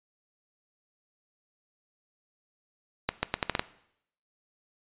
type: accelerating click train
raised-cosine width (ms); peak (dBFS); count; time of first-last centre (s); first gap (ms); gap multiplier
0.3; -9; 7; 3.09-3.595; 140; 0.79
effects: noise-tail reverb RT60 0.7 s tail -17 dB re dry + resampled to 8000 Hz